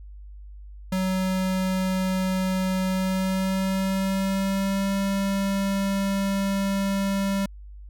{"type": "tone with pitch glide", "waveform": "square", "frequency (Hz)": [187.2, 196.28], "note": ["F#3", "G3"], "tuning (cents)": [20, 2], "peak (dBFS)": -23, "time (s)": [0.92, 7.46], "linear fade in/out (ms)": 5, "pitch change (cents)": 82, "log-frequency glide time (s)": [2.87, 4.94], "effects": ["added 50 Hz sine -39 dBFS peak until 7.89 s"]}